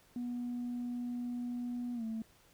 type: tone with pitch glide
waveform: sine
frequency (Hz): 243.3 to 223.1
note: B3 to A3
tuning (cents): -26 to +24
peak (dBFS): -34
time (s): 0.16-2.22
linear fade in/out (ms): 2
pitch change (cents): -150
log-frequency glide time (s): 1.94-2.04
effects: tanh soft clip ceiling -33 dBFS + pink hiss -65 dBFS RMS until 2.53 s